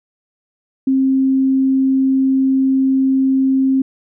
sine tone, 266 Hz, C4, 29 cents sharp, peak -11 dBFS, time 0.87-3.82 s, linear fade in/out 5 ms, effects none

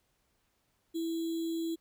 sine tone with sample-and-hold, 329.6 Hz, E4, in tune, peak -31 dBFS, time 0.94-1.76 s, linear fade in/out 20 ms, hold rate 3675 Hz, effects pink hiss -75 dBFS RMS until 1.8 s

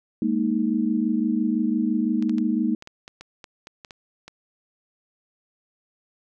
sine chord, Ab suspended second, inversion none, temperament just, 207.7 / 233.6 / 311.5 Hz, Ab3 / Bb3 / Eb4, 0 / +4 / +2 cents, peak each -25 / -23 / -25 dBFS, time 0.22-2.75 s, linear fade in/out 2 ms
clicks, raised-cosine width 0.2 ms, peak -23 dBFS, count 12, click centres 2.225 / 2.295 / 2.383 / 2.824 / 2.874 / 3.079 / 3.21 / 3.442 / 3.671 / 3.848 / 3.908 / 4.28 s
effects none

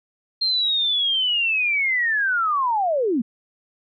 sine linear sweep, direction down, 4203 to 209 Hz, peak -18 dBFS, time 0.41-3.22 s, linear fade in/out 10 ms, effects none

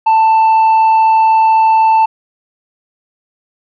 sine tone with tanh clipping, 886 Hz, A5, 12 cents sharp, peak -7 dBFS, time 0.06-2.06 s, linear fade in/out 10 ms, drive 3 dB, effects none

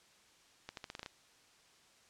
accelerating click train, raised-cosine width 0.2 ms, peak -26 dBFS, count 8, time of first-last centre 0.69-1.061 s, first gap 82 ms, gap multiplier 0.85, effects white hiss -65 dBFS RMS until 2.09 s + low-pass 7000 Hz 12 dB/octave

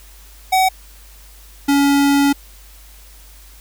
square tone pair in turn, 754 / 281.7 Hz, F#5 / C#4, +32 / +28 cents, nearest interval octave + perfect fourth, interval 1704 cents, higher first, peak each -12 dBFS, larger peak neither, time 0.52-0.69 / 1.68-2.33 s, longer second, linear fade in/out 10 ms, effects added 50 Hz sine -41 dBFS peak until 3.6 s + white hiss -46 dBFS RMS until 3.6 s

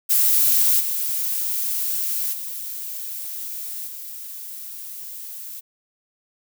violet noise with level steps, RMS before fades -17 / -24 / -31 / -35 dBFS, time 0.09-5.61 s, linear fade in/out 20 ms, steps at 0.79 / 2.32 / 3.86 s, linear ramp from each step 20 ms, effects none

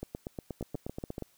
two click trains, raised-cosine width 2 ms, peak -23 / -23 dBFS, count 11 / 5, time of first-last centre 0.03-1.223 / 0.61-1.181 s, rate 8.38 / 7 Hz, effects white hiss -66 dBFS RMS until 1.37 s

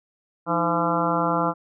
harmonic tone with a mistuned harmonic, 170 Hz, F3, 46 cents flat, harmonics 1 / 2 / 3 / 4 / 5 / 6 / 7 / 8, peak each -28 / -28 / -28 / -28 / -28 / -28 / -28 / -28 dBFS, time 0.46-1.54 s, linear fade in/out 50 ms, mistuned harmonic 2, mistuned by -120 cents, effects none

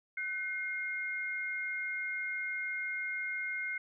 sine tone pair together, 1507 / 2133 Hz, F#6 / C7, +31 / +33 cents, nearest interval tritone, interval 602 cents, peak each -39 / -35 dBFS, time 0.17-3.78 s, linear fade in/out 5 ms, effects none

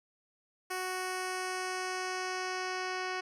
10% pulse tone with low-pass filter sweep, 370 Hz, F#4, in tune, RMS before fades -36 dBFS, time 0.7-3.21 s, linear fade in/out 10 ms, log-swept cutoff 12000 to 4400 Hz, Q 1.3, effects none

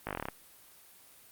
slowing click train, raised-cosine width 0.5 ms, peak -19 dBFS, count 10, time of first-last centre 0.07-0.286 s, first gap 18 ms, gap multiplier 1.07, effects white hiss -57 dBFS RMS until 1.31 s + Opus 32 kbps

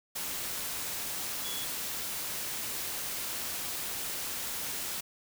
sine tone in noise, 3374 Hz, G#7, 27 cents sharp, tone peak -39 dBFS, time 1.44-1.65 s, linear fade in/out 10 ms, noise white, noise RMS -36 dBFS, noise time 0.15-5.01 s, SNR -6 dB, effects none

